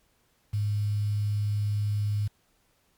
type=tone with quantisation; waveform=sine; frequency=103.83 Hz; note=G#2; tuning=in tune; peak=-24 dBFS; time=0.53-2.28 s; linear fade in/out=10 ms; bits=8; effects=pink hiss -68 dBFS RMS until 2.97 s + MP3 96 kbps